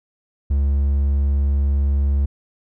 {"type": "tone", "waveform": "triangle", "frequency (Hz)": 69.9, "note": "C#2", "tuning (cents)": 15, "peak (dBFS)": -13, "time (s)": [0.5, 2.26], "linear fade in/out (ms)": 10, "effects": []}